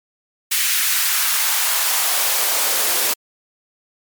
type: noise with high-pass filter sweep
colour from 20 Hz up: white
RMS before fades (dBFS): -18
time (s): 0.51-3.14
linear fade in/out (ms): 10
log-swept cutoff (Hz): 2000 to 380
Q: 1.3
effects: MP3 96 kbps

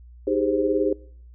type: chord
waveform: sine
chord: Ab major seventh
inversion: second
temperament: equal with one note detuned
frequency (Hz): 311.1 / 392 / 410.3 / 523.3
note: Eb4 / G4 / Ab4 / C5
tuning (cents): 0 / 0 / -21 / 0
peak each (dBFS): -25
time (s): 0.27-0.93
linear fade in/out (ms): 5
effects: noise-tail reverb RT60 0.6 s tail -23 dB re dry + added 60 Hz sine -43 dBFS peak until 1.34 s

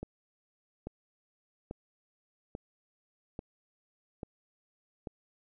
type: click train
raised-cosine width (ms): 2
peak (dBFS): -25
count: 7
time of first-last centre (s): 0.03-5.072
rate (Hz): 1.19
effects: none

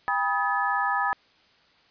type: tone cluster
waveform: sine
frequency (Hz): 801 / 978 / 1261 / 1719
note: G5 / B5 / D#6 / A6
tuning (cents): +37 / -17 / +23 / -41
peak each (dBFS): -28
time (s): 0.08-1.13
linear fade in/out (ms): 0
effects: white hiss -60 dBFS RMS until 1.9 s + resampled to 11025 Hz

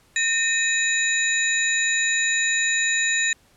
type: tone cluster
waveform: sine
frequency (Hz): 1826 / 2521 / 3850 / 7010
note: A#6 / D#7 / B7 / A8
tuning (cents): -36 / +22 / -45 / -7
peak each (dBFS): -22 / -26 / -27 / -25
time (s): 0.16-3.33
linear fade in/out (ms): 2
effects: pink hiss -58 dBFS RMS until 3.56 s + low-pass 12000 Hz 12 dB/octave

